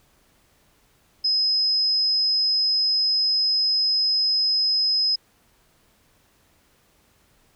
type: tone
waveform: sine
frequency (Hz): 5080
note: D#8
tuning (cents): +35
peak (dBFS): -18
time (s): 1.24-5.16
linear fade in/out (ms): 10
effects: pink hiss -61 dBFS RMS until 7.55 s